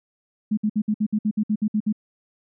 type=tone bursts; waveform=sine; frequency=212.6 Hz; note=G#3; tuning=41 cents sharp; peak=-18 dBFS; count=12; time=0.51-1.927 s; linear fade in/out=10 ms; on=64 ms; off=59 ms; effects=none